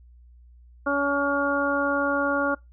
harmonic tone, 282.5 Hz, C#4, 33 cents sharp, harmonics 1 / 2 / 3 / 4 / 5, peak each -27 / -26 / -33 / -29 / -26 dBFS, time 0.86-2.55 s, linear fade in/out 10 ms, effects noise-tail reverb RT60 0.2 s tail -23 dB re dry + added 60 Hz sine -48 dBFS peak until 2.72 s

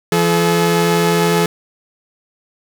sawtooth tone pair together, 170.25 / 429 Hz, F3 / A4, -44 / -44 cents, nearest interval octave + major third, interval 1600 cents, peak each -11 dBFS, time 0.12-1.46 s, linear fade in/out 2 ms, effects none

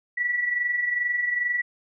sine tone pair together, 1928 / 1950.4 Hz, B6 / B6, -42 / -22 cents, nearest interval unison, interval 20 cents, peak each -31 / -23 dBFS, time 0.17-1.62 s, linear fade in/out 10 ms, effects none

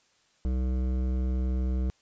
sine tone with hard clipping, 63.6 Hz, C2, 48 cents flat, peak -27 dBFS, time 0.45-1.9 s, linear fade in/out 0 ms, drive 13 dB, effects white hiss -66 dBFS RMS until 2.01 s + resampled to 16000 Hz

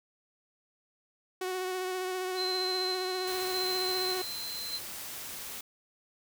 sawtooth tone with vibrato, 370 Hz, F#4, in tune, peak -28 dBFS, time 1.41-4.22 s, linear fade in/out 5 ms, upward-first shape triangle, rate 15 Hz, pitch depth 27 cents each way
sine tone with tremolo, 4090 Hz, C8, 40 cents flat, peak -31 dBFS, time 2.35-4.8 s, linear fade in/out 50 ms, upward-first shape square, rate 0.84 Hz, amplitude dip 50%
white noise, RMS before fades -41 dBFS, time 3.27-5.61 s, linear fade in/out 5 ms
effects none

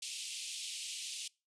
pink band-pass noise, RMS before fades -43 dBFS, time 0.02-1.28 s, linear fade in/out 5 ms, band 2600 to 9700 Hz, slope 48 dB/octave, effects noise-tail reverb RT60 0.3 s tail -25 dB re dry

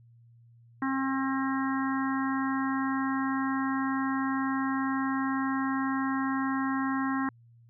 harmonic tone, 267.8 Hz, C4, 40 cents sharp, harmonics 1 / 3 / 4 / 5 / 6 / 7, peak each -28 / -38 / -34 / -39 / -39 / -39 dBFS, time 0.82-7.29 s, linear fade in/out 2 ms, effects added 117 Hz sine -54 dBFS peak until 7.69 s

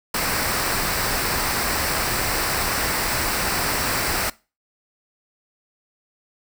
pink noise with comb filter, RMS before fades -23 dBFS, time 0.14-4.3 s, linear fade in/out 5 ms, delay 0.3 ms, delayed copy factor -0.5, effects noise-tail reverb RT60 0.3 s tail -21 dB re dry

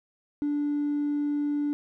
sine tone with hard clipping, 291.8 Hz, D4, 11 cents flat, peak -25 dBFS, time 0.42-1.73 s, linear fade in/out 0 ms, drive 1 dB, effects none

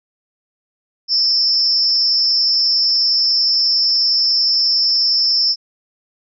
sine tone with amplitude modulation, 5274 Hz, E8, in tune, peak -8 dBFS, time 1.08-5.56 s, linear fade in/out 50 ms, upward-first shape sine, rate 269 Hz, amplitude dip 95%, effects none

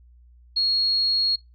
sine tone, 4303 Hz, C8, 48 cents sharp, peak -19 dBFS, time 0.56-1.36 s, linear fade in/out 10 ms, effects noise-tail reverb RT60 0.2 s tail -20 dB re dry + added 60 Hz sine -49 dBFS peak until 1.54 s

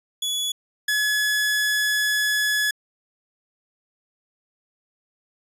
sawtooth tone pair in turn, 3400 / 1700 Hz, G#7 / G#6, +40 / +40 cents, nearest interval octave, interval 1200 cents, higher first, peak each -20 / -16 dBFS, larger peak second, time 0.22-0.52 / 0.88-2.71 s, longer second, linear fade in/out 5 ms, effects resampled to 32000 Hz

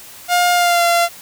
sawtooth tone with pitch glide, 709 to 687.2 Hz, F5 to F5, +26 to -28 cents, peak -8 dBFS, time 0.28-1.09 s, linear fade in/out 50 ms, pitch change -54 cents, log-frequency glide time 0.53-0.84 s, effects white hiss -38 dBFS RMS until 1.21 s

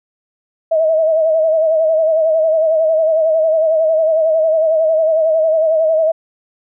sine tone with vibrato, 638 Hz, D#5, 43 cents sharp, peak -10 dBFS, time 0.71-6.12 s, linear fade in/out 10 ms, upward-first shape sine, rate 11 Hz, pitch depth 53 cents each way, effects none

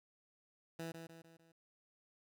15% pulse tone with echo, 164.81 Hz, E3, in tune, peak -36 dBFS, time 0.79-0.92 s, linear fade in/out 5 ms, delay 150 ms, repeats 4, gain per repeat -6 dB, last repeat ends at 1.52 s, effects none

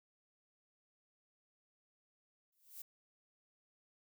violet noise with exponential growth, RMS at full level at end -45 dBFS, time 2.52-2.82 s, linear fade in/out 5 ms, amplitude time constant 64 ms, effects none

